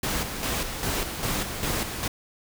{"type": "noise with tremolo", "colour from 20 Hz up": "pink", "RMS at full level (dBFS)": -27, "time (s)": [0.03, 2.08], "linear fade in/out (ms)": 5, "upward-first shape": "square", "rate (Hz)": 2.5, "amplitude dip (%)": 50, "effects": []}